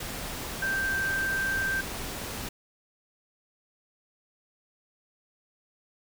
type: tone in noise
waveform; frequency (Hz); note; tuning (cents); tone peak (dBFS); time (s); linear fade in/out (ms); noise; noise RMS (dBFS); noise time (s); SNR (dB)
sine; 1568; G6; 0; -26; 0.62-1.81; 5; pink; -36; 0-2.49; +7
effects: none